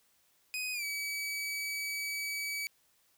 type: tone with pitch glide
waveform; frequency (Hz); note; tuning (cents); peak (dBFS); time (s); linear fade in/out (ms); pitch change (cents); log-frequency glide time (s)
sawtooth; 2504 to 2283; D#7 to D7; +10 to -50; -31; 0.54-2.67; 0; -160; 0.73-0.84
effects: white hiss -70 dBFS RMS until 3.17 s